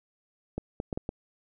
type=clicks; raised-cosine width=2 ms; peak=-18 dBFS; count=5; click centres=0.58 / 0.801 / 0.928 / 0.975 / 1.091 s; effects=none